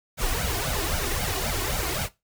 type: noise with flanger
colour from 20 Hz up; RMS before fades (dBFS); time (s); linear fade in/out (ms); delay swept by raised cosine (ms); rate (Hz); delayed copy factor
pink; -27; 0.17-2.09; 50; 1.3 to 2.8; 3.8; +0.85
effects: noise-tail reverb RT60 0.2 s tail -17 dB re dry